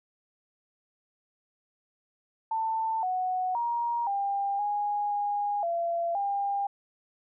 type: tone with pitch steps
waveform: sine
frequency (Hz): 891 / 739 / 944 / 798 / 825 / 820 / 681 / 801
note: A5 / F#5 / A#5 / G5 / G#5 / G#5 / F5 / G5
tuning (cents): +22 / -2 / +22 / +31 / -12 / -22 / -44 / +37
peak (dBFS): -26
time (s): 2.51-6.67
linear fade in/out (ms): 5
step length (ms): 520
effects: none